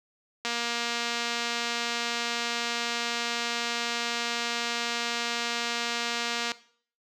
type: click train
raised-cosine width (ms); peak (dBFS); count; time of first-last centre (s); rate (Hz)
0.2; -13; 1433; 0.45-6.518; 236
effects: noise-tail reverb RT60 0.5 s tail -17 dB re dry + high-pass 200 Hz 12 dB/octave